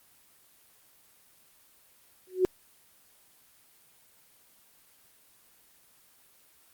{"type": "tone with exponential growth", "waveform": "sine", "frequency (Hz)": 370, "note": "F#4", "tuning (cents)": 0, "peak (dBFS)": -16, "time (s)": [2.27, 2.45], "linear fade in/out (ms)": 0, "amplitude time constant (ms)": 37, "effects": ["white hiss -61 dBFS RMS until 6.73 s", "Opus 24 kbps"]}